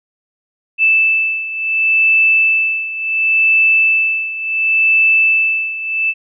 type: beating tone pair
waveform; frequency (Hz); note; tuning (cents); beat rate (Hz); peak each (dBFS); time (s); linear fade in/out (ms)
sine; 2637 / 2637.7; E7 / E7; 0 / 0; 0.7; -12 / -16; 0.78-6.14; 50
effects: none